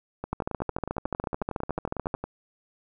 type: two click trains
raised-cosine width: 1 ms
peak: -18 / -14 dBFS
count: 23 / 26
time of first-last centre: 0.24-2.24 / 0.33-2.142 s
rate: 11 / 13.8 Hz
effects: none